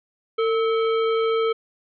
harmonic tone with a mistuned harmonic, 451.3 Hz, A4, 44 cents sharp, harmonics 1 / 3 / 5 / 7 / 9, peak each -19 / -27 / -35 / -35 / -48 dBFS, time 0.38-1.53 s, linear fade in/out 10 ms, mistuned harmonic 3, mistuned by -73 cents, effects none

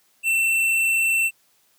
sine tone with hard clipping, 2688 Hz, E7, 33 cents sharp, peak -19 dBFS, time 0.23-1.31 s, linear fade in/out 50 ms, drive 12 dB, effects white hiss -62 dBFS RMS until 1.78 s + high-pass 100 Hz 12 dB/octave

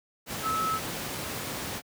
sine tone in noise, 1300 Hz, E6, 24 cents flat, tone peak -26 dBFS, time 0.42-0.8 s, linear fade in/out 50 ms, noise pink, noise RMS -34 dBFS, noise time 0.26-1.82 s, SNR +5 dB, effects high-pass 100 Hz 12 dB/octave

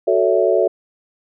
sine chord, F# minor seventh, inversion none, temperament equal with one note detuned, 370 / 440 / 564.4 / 659.3 Hz, F#4 / A4 / C#5 / E5, 0 / 0 / +31 / 0 cents, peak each -18 dBFS, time 0.07-0.68 s, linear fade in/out 10 ms, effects none

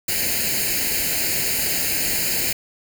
white noise with comb filter, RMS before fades -22 dBFS, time 0.08-2.53 s, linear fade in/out 5 ms, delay 0.43 ms, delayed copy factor +0.85, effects none

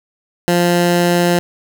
15% pulse tone, 174.61 Hz, F3, in tune, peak -5 dBFS, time 0.48-1.39 s, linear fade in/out 0 ms, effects none

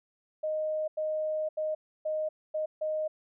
sine tone bursts at uneven times, 620 Hz, D#5, 6 cents flat, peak -28 dBFS, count 6, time 0.43-0.88 / 0.97-1.49 / 1.57-1.75 / 2.05-2.29 / 2.54-2.66 / 2.81-3.08 s, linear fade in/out 10 ms, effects none

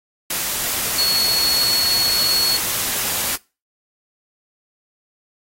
sine tone in noise, 4361 Hz, C#8, 29 cents flat, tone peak -16 dBFS, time 0.98-2.57 s, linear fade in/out 5 ms, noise white, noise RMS -22 dBFS, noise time 0.3-3.36 s, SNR +3 dB, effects noise-tail reverb RT60 0.3 s tail -23 dB re dry + AAC 48 kbps

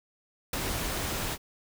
pink noise with ADSR envelope, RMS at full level -29 dBFS, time 0.53-1.38 s, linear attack 4 ms, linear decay 17 ms, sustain -3 dB, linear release 55 ms, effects none

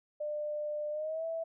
sine tone with pitch glide, 598 to 655.9 Hz, D5 to E5, +31 to -9 cents, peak -33 dBFS, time 0.2-1.44 s, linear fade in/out 10 ms, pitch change +160 cents, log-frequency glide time 0.91-1.25 s, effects none

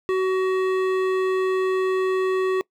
triangle tone with hard clipping, 375.7 Hz, F#4, 26 cents sharp, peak -21 dBFS, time 0.09-2.61 s, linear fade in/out 0 ms, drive 17 dB, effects noise-tail reverb RT60 0.1 s tail -23 dB re dry

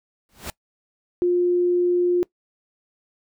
pink noise with exponential growth, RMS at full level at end -28 dBFS, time 0.29-0.5 s, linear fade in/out 1 ms, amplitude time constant 45 ms
sine tone, 354.1 Hz, F4, 24 cents sharp, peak -16 dBFS, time 1.22-2.23 s, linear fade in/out 0 ms
effects noise-tail reverb RT60 0.1 s tail -22 dB re dry

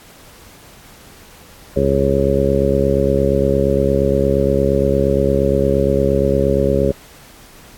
harmonic tone, 68.6 Hz, C#2, 17 cents flat, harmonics 1 / 2 / 3 / 4 / 5 / 6 / 7 / 8, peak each -21 / -21 / -21 / -24 / -24 / -18 / -24 / -18 dBFS, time 1.76-6.92 s, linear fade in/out 5 ms, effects pink hiss -43 dBFS RMS until 7.77 s + AAC 64 kbps

